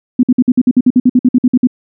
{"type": "tone bursts", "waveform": "sine", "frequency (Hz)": 250, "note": "B3", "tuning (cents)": 21, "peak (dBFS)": -4, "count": 16, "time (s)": [0.19, 1.672], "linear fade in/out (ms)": 5, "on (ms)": 42, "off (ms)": 54, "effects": []}